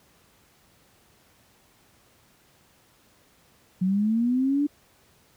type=linear sweep; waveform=sine; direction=up; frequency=180.4 to 295.3 Hz; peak=-20 dBFS; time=3.81-4.67 s; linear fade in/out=10 ms; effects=pink hiss -60 dBFS RMS until 5.36 s + high-pass 60 Hz 12 dB/octave